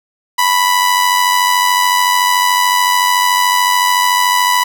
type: tone with amplitude modulation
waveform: sawtooth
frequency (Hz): 987.8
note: B5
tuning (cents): 0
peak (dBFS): -4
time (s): 0.38-4.64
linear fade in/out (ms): 10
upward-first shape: sine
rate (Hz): 93.7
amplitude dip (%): 50
effects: none